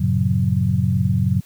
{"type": "tone cluster", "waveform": "sine", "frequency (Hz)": [93.7, 112.6, 135.3, 182.7], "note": ["F#2", "A2", "C#3", "F#3"], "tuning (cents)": [22, 40, -42, -22], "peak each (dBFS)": -21, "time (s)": [0, 1.41], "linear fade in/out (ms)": 10, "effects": ["white hiss -52 dBFS RMS until 1.45 s"]}